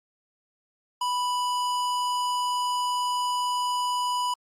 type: tone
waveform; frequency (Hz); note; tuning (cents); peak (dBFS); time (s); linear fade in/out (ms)
square; 987.8; B5; 0; -25; 1.01-4.34; 5
effects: low-pass 10000 Hz 12 dB/octave + Opus 48 kbps